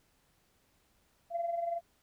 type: tone with amplitude modulation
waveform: sine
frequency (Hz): 683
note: F5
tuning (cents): -39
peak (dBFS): -28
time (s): 1.3-1.81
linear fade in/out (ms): 50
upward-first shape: sine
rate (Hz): 21.6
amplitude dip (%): 60
effects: tanh soft clip ceiling -25 dBFS + pink hiss -71 dBFS RMS until 2.02 s